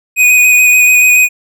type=tone with vibrato; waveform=square; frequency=2489 Hz; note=D#7; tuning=in tune; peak=-5 dBFS; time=0.16-1.29 s; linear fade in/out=50 ms; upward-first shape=square; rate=7 Hz; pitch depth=13 cents each way; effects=none